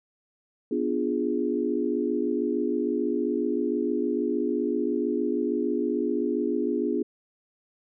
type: chord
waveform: sine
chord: B diminished seventh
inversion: none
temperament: equal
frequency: 246.9 / 293.7 / 349.2 / 415.3 Hz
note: B3 / D4 / F4 / Ab4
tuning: 0 / 0 / 0 / 0 cents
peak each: -29 dBFS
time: 0.71-7.03 s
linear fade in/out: 5 ms
effects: none